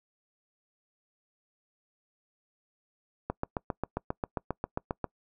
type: click train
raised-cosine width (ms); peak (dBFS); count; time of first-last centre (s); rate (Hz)
1; -16; 14; 3.3-5.043; 7.46
effects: noise-tail reverb RT60 0.1 s tail -25 dB re dry